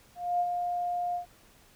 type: tone with ADSR envelope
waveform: sine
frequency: 707 Hz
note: F5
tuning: 21 cents sharp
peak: -23 dBFS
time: 0.15-1.26 s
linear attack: 250 ms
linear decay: 53 ms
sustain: -5 dB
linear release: 110 ms
effects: pink hiss -59 dBFS RMS until 1.75 s